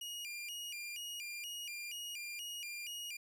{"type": "tone with vibrato", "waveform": "sawtooth", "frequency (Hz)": 2627, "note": "E7", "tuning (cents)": -7, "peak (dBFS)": -39, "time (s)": [0.01, 3.17], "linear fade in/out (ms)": 5, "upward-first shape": "square", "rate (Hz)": 2.1, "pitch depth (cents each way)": 160, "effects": []}